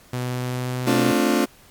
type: tone with pitch glide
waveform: sawtooth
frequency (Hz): 124.8 to 126.32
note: B2 to B2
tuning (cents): +19 to +39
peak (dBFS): -20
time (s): 0.13-1.12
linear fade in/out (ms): 5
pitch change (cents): +20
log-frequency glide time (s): 0.29-0.83
type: chord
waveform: 35% pulse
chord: D minor seventh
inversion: second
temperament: just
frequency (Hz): 220.2 / 264.3 / 293.7 / 352.4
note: A3 / C4 / D4 / F4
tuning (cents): +2 / +18 / 0 / +16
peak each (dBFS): -21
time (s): 0.86-1.46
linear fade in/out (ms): 20
effects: pink hiss -51 dBFS RMS until 1.7 s + MP3 96 kbps